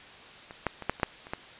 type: clicks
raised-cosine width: 0.5 ms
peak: -27 / -11 / -23 / -10 / -27 / -8 / -29 / -16 dBFS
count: 8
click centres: 0.509 / 0.667 / 0.823 / 0.896 / 0.999 / 1.032 / 1.269 / 1.335 s
effects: white hiss -48 dBFS RMS until 1.59 s + resampled to 8000 Hz